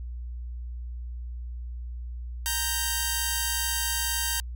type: tone pair together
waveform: 5% pulse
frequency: 932.3 / 1567.9 Hz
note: A#5 / G6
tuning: 0 / 0 cents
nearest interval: major sixth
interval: 900 cents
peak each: -18 / -17 dBFS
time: 2.46-4.4 s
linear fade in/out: 0 ms
effects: added 60 Hz sine -33 dBFS peak until 4.55 s